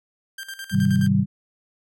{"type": "tone with tremolo", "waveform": "sawtooth", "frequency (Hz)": 1581, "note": "G6", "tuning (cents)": 14, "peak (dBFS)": -28, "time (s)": [0.38, 1.08], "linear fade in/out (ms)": 5, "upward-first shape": "square", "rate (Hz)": 9.5, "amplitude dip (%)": 75}
{"type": "chord", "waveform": "sine", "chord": "Ab major seventh", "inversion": "none", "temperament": "equal with one note detuned", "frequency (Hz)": [103.83, 130.81, 155.56, 194.31], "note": ["Ab2", "C3", "Eb3", "G3"], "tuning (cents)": [0, 0, 0, -15], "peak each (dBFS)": [-24, -23, -24, -18], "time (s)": [0.71, 1.26], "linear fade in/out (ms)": 50}
{"effects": []}